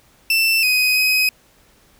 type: tone with pitch steps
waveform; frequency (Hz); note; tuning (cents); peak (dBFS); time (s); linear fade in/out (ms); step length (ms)
30% pulse; 2668 / 2507 / 2522; E7 / D#7 / D#7; +20 / +12 / +23; -11; 0.3-1.29; 2; 330
effects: pink hiss -54 dBFS RMS until 1.99 s